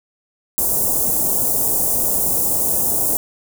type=band-stop noise; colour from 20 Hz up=white; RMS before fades=-18 dBFS; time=0.58-3.17 s; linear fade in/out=0 ms; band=790 to 7800 Hz; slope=24 dB/octave; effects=none